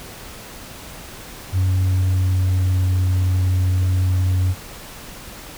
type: tone with pitch glide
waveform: sine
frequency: 93.3 to 92.18 Hz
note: F#2 to F#2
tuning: +15 to -6 cents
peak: -12 dBFS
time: 1.52-4.55 s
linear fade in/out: 50 ms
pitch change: -21 cents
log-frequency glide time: 1.71-3.08 s
effects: tanh soft clip ceiling -14 dBFS + pink hiss -37 dBFS RMS until 5.57 s